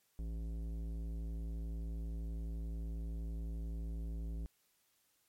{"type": "tone with tanh clipping", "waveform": "sine", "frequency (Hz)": 55.5, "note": "A1", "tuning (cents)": 16, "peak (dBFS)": -40, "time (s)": [0.19, 4.46], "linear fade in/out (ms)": 0, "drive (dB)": 14, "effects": ["white hiss -75 dBFS RMS until 5.28 s", "MP3 64 kbps"]}